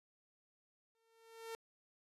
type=tone with exponential growth; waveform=sawtooth; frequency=453.6 Hz; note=A#4; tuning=47 cents flat; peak=-38 dBFS; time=0.95-1.55 s; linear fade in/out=0 ms; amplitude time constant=130 ms; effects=resampled to 32000 Hz